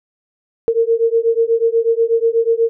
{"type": "beating tone pair", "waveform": "sine", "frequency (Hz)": [454.7, 462.9], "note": ["A#4", "A#4"], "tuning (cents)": [-43, -12], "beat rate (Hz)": 8.2, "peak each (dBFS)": -15, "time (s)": [0.68, 2.69], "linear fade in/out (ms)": 0, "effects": []}